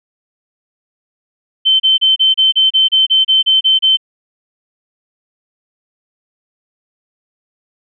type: tone bursts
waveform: sine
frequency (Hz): 3086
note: G7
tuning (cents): -28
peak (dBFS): -7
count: 13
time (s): 1.65-3.972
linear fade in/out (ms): 20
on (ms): 150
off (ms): 31
effects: none